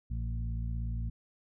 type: harmonic tone with a mistuned harmonic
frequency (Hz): 57.1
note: A#1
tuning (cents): -35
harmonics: 1 / 2 / 3 / 4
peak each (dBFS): -33 / -37 / -46 / -47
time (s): 0.1-1.1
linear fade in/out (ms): 10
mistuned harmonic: 3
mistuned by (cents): -17
effects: none